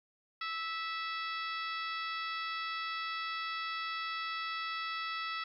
harmonic tone with a mistuned harmonic, 655 Hz, E5, 11 cents flat, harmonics 2 / 3 / 4 / 5 / 6 / 7 / 8, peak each -38 / -42 / -44 / -46 / -48 / -49 / -50 dBFS, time 0.41-5.44 s, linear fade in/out 5 ms, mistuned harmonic 5, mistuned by +39 cents, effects 12-bit

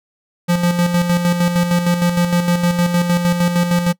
square tone with tremolo, 174.61 Hz, F3, in tune, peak -12 dBFS, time 0.48-3.93 s, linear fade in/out 20 ms, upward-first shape square, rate 6.5 Hz, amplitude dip 50%, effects noise-tail reverb RT60 0.1 s tail -22 dB re dry

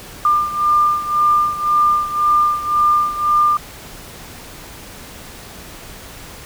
sine beating tone pair, 1198 / 1199.9 Hz, D6 / D6, +34 / +37 cents, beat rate 1.9 Hz, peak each -14 / -18 dBFS, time 0.25-3.57 s, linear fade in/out 2 ms, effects pink hiss -36 dBFS RMS until 6.45 s

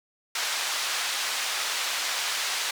white band-pass noise, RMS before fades -29 dBFS, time 0.35-2.71 s, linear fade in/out 5 ms, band 830 to 5400 Hz, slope 12 dB/octave, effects none

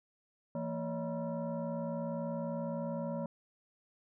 sine tone with frequency modulation, 166.7 Hz, E3, 20 cents sharp, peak -34 dBFS, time 0.55-3.26 s, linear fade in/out 2 ms, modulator 397 Hz, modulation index 1.5, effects none

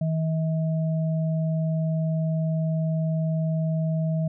sine tone pair together, 160 / 640 Hz, D#3 / D#5, +49 / +49 cents, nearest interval 2 octaves, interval 2400 cents, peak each -22 / -33 dBFS, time 0.01-4.28 s, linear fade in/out 5 ms, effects none

